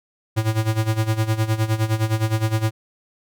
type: tone with tremolo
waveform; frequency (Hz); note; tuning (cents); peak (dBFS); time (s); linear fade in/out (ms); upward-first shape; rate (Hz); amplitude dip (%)
square; 110; A2; 0; -16; 0.36-2.71; 20; sine; 9.7; 80
effects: none